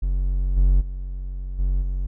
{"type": "tone with level steps", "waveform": "triangle", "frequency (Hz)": 45.98, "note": "F#1", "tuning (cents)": -10, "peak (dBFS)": [-17, -11, -25, -16, -20], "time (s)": [0.02, 2.07], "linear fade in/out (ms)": 10, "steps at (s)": [0.56, 0.8, 1.58, 1.81], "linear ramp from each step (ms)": 20, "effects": []}